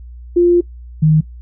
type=tone pair in turn; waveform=sine; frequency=349.2 / 155.55 Hz; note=F4 / D#3; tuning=0 / 0 cents; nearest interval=octave + major second; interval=1400 cents; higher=first; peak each=-7 dBFS; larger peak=neither; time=0.36-0.61 / 1.02-1.21 s; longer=first; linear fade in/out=10 ms; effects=noise-tail reverb RT60 0.1 s tail -20 dB re dry + added 60 Hz sine -31 dBFS peak until 1.41 s